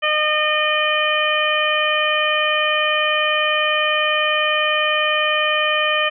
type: harmonic tone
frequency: 610 Hz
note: D#5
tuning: 34 cents flat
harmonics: 1 / 2 / 3 / 4 / 5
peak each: -22 / -22 / -22 / -22 / -22 dBFS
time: 0.02-6.1 s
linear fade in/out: 20 ms
effects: none